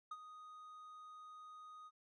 triangle tone with ADSR envelope, 1244.5 Hz, D#6, in tune, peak -40 dBFS, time 0.11-1.91 s, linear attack 6 ms, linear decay 43 ms, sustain -11 dB, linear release 43 ms, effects resampled to 22050 Hz

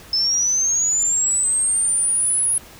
sine linear sweep, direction up, 5210 to 10560 Hz, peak -16 dBFS, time 0.13-2.58 s, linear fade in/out 2 ms, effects pink hiss -43 dBFS RMS until 2.79 s

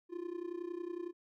triangle tone with amplitude modulation, 348.3 Hz, F4, 5 cents flat, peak -33 dBFS, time 0.09-1.13 s, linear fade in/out 50 ms, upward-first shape sine, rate 30.9 Hz, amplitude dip 85%, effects none

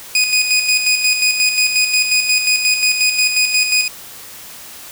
20% pulse tone with tremolo, 2489 Hz, D#7, in tune, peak -6 dBFS, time 0.15-3.88 s, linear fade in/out 2 ms, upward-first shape square, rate 5.6 Hz, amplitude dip 50%, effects white hiss -35 dBFS RMS until 4.91 s

